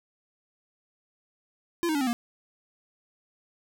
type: tone with pitch steps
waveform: square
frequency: 342.4 / 312.2 / 284.6 / 259.5 / 236.6 Hz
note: F4 / D#4 / C#4 / C4 / A#3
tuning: -34 / +6 / +46 / -14 / +26 cents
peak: -25 dBFS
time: 1.83-2.13 s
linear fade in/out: 0 ms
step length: 60 ms
effects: none